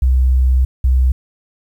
sine tone pair in turn, 64 / 64 Hz, C2 / C2, -38 / -38 cents, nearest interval unison, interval 0 cents, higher neither, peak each -9 dBFS, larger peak neither, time 0.02-0.65 / 0.84-1.12 s, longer first, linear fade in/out 5 ms, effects 8-bit

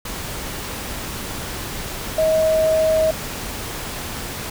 sine tone in noise, 634 Hz, D#5, 32 cents sharp, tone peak -14 dBFS, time 2.18-3.11 s, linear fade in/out 5 ms, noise pink, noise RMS -29 dBFS, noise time 0.05-4.5 s, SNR +12 dB, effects none

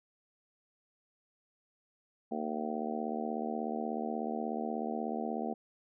harmonic tone, 76.5 Hz, D#2, 29 cents flat, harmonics 3 / 4 / 5 / 6 / 7 / 8 / 9 / 10, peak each -37 / -43 / -42 / -42 / -46 / -48 / -41 / -41 dBFS, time 2.31-5.54 s, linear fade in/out 10 ms, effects none

